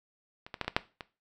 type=clicks; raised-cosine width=0.3 ms; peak=-28 / -21 / -14 / -27 / -14 / -7 / -23 dBFS; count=7; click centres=0.465 / 0.542 / 0.613 / 0.646 / 0.68 / 0.765 / 1.008 s; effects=noise-tail reverb RT60 0.3 s tail -17 dB re dry